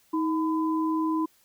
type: tone pair together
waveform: sine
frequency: 317.5 / 1008 Hz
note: D#4 / B5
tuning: +35 / +35 cents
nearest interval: octave + minor sixth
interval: 2000 cents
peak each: -24 / -30 dBFS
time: 0.13-1.26 s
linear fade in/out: 10 ms
effects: white hiss -63 dBFS RMS until 1.44 s